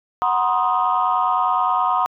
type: chord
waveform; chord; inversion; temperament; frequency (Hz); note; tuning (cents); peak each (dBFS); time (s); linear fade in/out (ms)
sine; C half-diminished seventh; second; equal with one note detuned; 740 / 956.9 / 1046.5 / 1244.5; Gb5 / Bb5 / C6 / Eb6; 0 / +45 / 0 / 0; -21; 0.22-2.06; 0
effects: tanh soft clip ceiling -8 dBFS